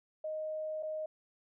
sine tone with dropouts, 622.3 Hz, D#5, in tune, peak -35 dBFS, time 0.24-1.06 s, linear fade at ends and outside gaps 5 ms, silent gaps 0.827-0.831 s, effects none

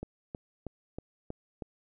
click train, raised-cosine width 2 ms, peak -24 dBFS, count 6, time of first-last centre 0.03-1.622 s, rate 3.14 Hz, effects none

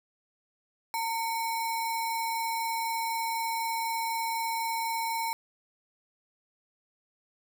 sine tone with sample-and-hold, 912 Hz, A#5, 38 cents flat, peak -28 dBFS, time 0.94-5.33 s, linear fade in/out 0 ms, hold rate 3150 Hz, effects none

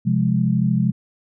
sine chord, F minor, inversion second, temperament equal, 130.81 / 174.61 / 207.7 Hz, C3 / F3 / Ab3, 0 / 0 / 0 cents, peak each -20 dBFS, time 0.05-0.92 s, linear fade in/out 20 ms, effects none

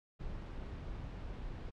brown noise, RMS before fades -43 dBFS, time 0.19-1.71 s, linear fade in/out 20 ms, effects low-pass 4000 Hz 12 dB/octave + MP3 96 kbps

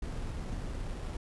brown noise with sample-and-hold, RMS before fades -37 dBFS, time 0.02-1.17 s, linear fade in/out 5 ms, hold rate 6300 Hz, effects resampled to 24000 Hz

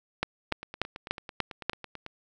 two click trains, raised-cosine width 0.3 ms, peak -23 / -10 dBFS, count 15 / 6, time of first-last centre 0.52-2.064 / 0.23-1.696 s, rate 9.07 / 3.41 Hz, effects none

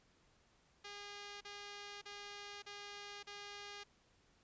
5% pulse tone bursts, 407.8 Hz, G#4, 32 cents flat, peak -37 dBFS, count 5, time 0.84-3.838 s, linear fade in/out 10 ms, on 570 ms, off 37 ms, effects pink hiss -72 dBFS RMS until 4.43 s + resampled to 16000 Hz

